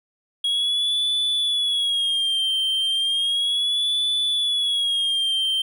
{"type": "tone with vibrato", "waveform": "triangle", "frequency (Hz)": 3301, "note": "G#7", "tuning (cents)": -11, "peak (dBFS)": -18, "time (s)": [0.44, 5.62], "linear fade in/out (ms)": 5, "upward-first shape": "sine", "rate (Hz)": 0.34, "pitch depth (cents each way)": 89, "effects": []}